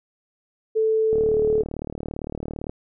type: tone with pitch glide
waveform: sine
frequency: 440 to 433.4 Hz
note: A4 to A4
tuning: 0 to -26 cents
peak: -17 dBFS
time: 0.75-1.63 s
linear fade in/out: 20 ms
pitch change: -26 cents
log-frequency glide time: 1.23-1.36 s
type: click train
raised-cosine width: 2 ms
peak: -17 dBFS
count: 60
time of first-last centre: 1.13-2.695 s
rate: 37.7 Hz
effects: none